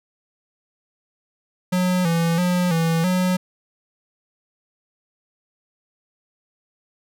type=tone with pitch steps; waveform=square; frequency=182 / 167.1 / 179.2 / 164.6 / 182.9 Hz; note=F#3 / E3 / F3 / E3 / F#3; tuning=-28 / +24 / +45 / -2 / -20 cents; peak=-18 dBFS; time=1.72-3.37 s; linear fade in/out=10 ms; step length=330 ms; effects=none